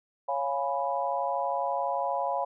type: chord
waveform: sine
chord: C# dominant seventh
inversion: none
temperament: equal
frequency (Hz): 554.4 / 698.5 / 830.6 / 987.8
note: C#5 / E#5 / G#5 / B5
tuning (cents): 0 / 0 / 0 / 0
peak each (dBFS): -32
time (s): 0.28-2.45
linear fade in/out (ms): 10
effects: none